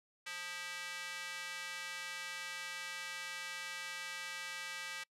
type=tone with high-pass filter; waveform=square; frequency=177.2 Hz; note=F3; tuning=25 cents sharp; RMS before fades=-44 dBFS; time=0.26-5.04 s; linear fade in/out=10 ms; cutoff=1900 Hz; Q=1.4; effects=noise-tail reverb RT60 0.1 s tail -26 dB re dry + low-pass 10000 Hz 12 dB/octave